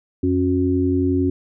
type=harmonic tone; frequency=91.1 Hz; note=F#2; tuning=26 cents flat; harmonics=1 / 3 / 4; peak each=-22 / -18 / -22 dBFS; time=0.23-1.3 s; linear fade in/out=5 ms; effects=none